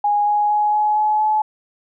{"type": "tone with pitch steps", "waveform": "sine", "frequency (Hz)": [826, 832.2, 838.5, 844.8, 851.2, 857.6], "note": ["G#5", "G#5", "G#5", "G#5", "G#5", "A5"], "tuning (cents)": [-10, 3, 16, 29, 42, -45], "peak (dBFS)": -14, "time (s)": [0.04, 1.42], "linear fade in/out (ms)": 5, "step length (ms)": 230, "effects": []}